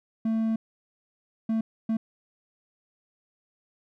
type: tone bursts at uneven times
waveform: triangle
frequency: 223.1 Hz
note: A3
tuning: 24 cents sharp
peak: -21 dBFS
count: 3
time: 0.25-0.56 / 1.49-1.61 / 1.89-1.97 s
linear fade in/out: 5 ms
effects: none